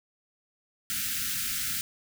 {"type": "band-stop noise", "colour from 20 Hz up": "white", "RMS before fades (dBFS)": -31, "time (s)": [0.9, 1.81], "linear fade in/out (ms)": 0, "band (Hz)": [270, 1300], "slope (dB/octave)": 96, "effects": []}